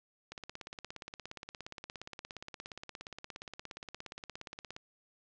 click train, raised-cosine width 0.2 ms, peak -26 dBFS, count 77, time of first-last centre 0.32-4.764 s, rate 17.1 Hz, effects low-pass 7000 Hz 12 dB/octave

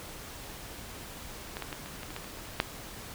clicks, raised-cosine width 0.3 ms, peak -20 / -19 / -20 / -26 / -24 / -28 / -21 / -29 / -8 dBFS, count 9, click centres 1.569 / 1.623 / 1.728 / 1.86 / 2.032 / 2.105 / 2.164 / 2.244 / 2.601 s, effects pink hiss -44 dBFS RMS until 3.14 s

